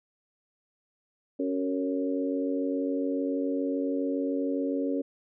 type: harmonic tone with a mistuned harmonic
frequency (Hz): 92.5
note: F#2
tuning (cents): 0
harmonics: 3 / 4 / 5 / 6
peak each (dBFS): -28 / -36 / -33 / -35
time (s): 1.39-5.02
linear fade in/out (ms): 10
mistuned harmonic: 4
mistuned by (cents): +25
effects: none